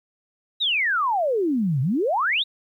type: exponential two-way sweep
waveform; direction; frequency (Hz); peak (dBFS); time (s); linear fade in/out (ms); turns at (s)
sine; down then up; 3951 to 123.4 to 3951; -19; 0.6-2.44; 20; 1.81
effects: 10-bit